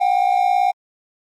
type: tone pair together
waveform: triangle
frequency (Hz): 727.7 / 786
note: F#5 / G5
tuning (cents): -29 / +4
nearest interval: minor second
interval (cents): 133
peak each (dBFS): -15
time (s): 0-0.72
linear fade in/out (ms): 20
effects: Opus 32 kbps